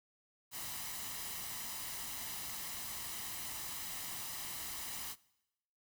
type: noise with comb filter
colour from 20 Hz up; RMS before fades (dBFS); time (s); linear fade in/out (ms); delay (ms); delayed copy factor
white; -43; 0.51-5.16; 50; 1; +0.5
effects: noise-tail reverb RT60 0.9 s tail -22 dB re dry